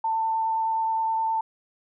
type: tone with vibrato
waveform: sine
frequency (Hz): 893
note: A5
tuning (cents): +25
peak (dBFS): -22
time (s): 0.04-1.41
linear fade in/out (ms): 5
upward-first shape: triangle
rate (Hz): 9.6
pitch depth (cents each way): 11
effects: none